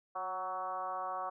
sine tone with frequency modulation, 932.3 Hz, A#5, in tune, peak -35 dBFS, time 0.15-1.3 s, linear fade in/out 10 ms, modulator 189 Hz, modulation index 1.8, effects none

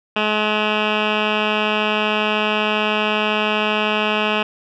10% pulse tone with low-pass filter, 212.7 Hz, G#3, 42 cents sharp, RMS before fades -19 dBFS, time 0.16-4.43 s, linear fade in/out 5 ms, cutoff 2600 Hz, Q 5.9, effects none

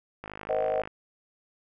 click train, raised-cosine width 0.5 ms, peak -23 dBFS, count 34, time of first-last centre 0.24-0.875 s, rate 52 Hz
sine chord, C half-diminished seventh, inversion third, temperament just, 470.9 / 523.3 / 627.9 / 753.5 Hz, Bb4 / C5 / Eb5 / Gb5, +18 / 0 / +16 / +31 cents, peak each -32 / -30 / -28 / -32 dBFS, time 0.49-0.82 s, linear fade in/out 10 ms
effects none

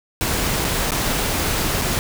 pink noise with dropouts, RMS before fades -21 dBFS, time 0.21-1.99 s, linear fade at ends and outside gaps 0 ms, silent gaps 0.645-0.65 / 0.907-0.919 / 1.815-1.819 s, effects none

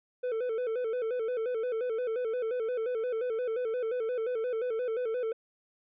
triangle tone with vibrato, 471.9 Hz, A#4, 21 cents sharp, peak -27 dBFS, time 0.23-5.33 s, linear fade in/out 10 ms, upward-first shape square, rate 5.7 Hz, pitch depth 99 cents each way, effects resampled to 8000 Hz

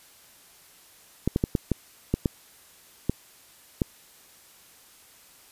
clicks, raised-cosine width 3 ms, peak -9 dBFS, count 9, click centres 1.276 / 1.361 / 1.439 / 1.552 / 1.717 / 2.14 / 2.258 / 3.096 / 3.818 s, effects white hiss -54 dBFS RMS until 5.51 s + resampled to 32000 Hz

